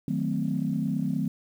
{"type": "chord", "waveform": "sine", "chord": "D# diminished seventh", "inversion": "none", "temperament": "equal with one note detuned", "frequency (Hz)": [155.56, 185, 220, 257], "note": ["D#3", "F#3", "A3", "C4"], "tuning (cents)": [0, 0, 0, -31], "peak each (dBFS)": -30, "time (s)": [0.08, 1.28], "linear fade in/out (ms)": 2, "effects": ["tanh soft clip ceiling -15 dBFS", "9-bit"]}